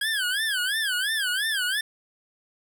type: tone with vibrato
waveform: 25% pulse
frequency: 1611 Hz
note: G6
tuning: 47 cents sharp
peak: -20 dBFS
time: 0.01-1.81 s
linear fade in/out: 5 ms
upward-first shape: sine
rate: 2.9 Hz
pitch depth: 190 cents each way
effects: none